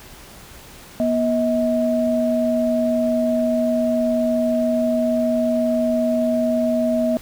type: tone pair together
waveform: sine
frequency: 241.3 / 638 Hz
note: B3 / D#5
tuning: -40 / +43 cents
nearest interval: octave + perfect fourth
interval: 1683 cents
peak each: -19 dBFS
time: 1-7.17 s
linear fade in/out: 0 ms
effects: pink hiss -42 dBFS RMS until 7.21 s